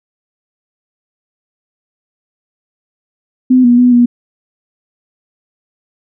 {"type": "tone with pitch steps", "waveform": "sine", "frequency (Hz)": [254.9, 241.6, 247.3, 241.4], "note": ["C4", "B3", "B3", "B3"], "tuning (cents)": [-45, -38, 3, -39], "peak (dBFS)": -4, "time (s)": [3.5, 4.06], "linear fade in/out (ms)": 10, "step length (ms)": 140, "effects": []}